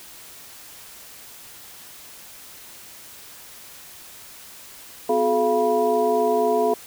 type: tone cluster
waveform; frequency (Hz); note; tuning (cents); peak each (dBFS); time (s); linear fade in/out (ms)
sine; 251.7 / 365.1 / 429 / 688 / 975; B3 / F#4 / A4 / F5 / B5; +33 / -23 / -44 / -26 / -23; -28 / -28 / -20 / -22 / -27; 5.09-6.74; 5
effects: white hiss -43 dBFS RMS until 6.86 s